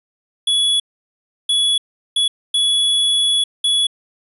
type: tone bursts at uneven times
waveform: square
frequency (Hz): 3390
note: G#7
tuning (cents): +35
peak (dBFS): -14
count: 5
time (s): 0.47-0.8 / 1.49-1.78 / 2.16-2.28 / 2.54-3.44 / 3.64-3.87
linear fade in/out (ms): 5
effects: resampled to 32000 Hz